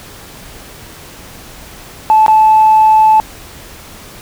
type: tone with dropouts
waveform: sine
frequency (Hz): 870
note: A5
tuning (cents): -20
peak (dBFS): -3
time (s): 2.1-3.2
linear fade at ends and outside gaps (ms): 0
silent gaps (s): 2.263-2.281
effects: tanh soft clip ceiling 0 dBFS + pink hiss -34 dBFS RMS until 4.21 s